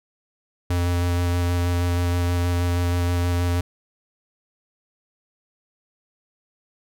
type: tone with vibrato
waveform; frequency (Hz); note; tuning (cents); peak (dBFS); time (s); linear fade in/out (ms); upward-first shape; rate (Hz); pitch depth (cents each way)
square; 87.7; F2; +8; -20; 0.7-3.61; 5; square; 6.3; 10
effects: none